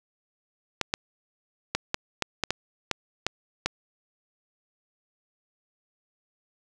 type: clicks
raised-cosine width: 0.2 ms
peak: -7 dBFS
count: 10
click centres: 0.813 / 0.939 / 1.75 / 1.944 / 2.223 / 2.437 / 2.506 / 2.913 / 3.266 / 3.66 s
effects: none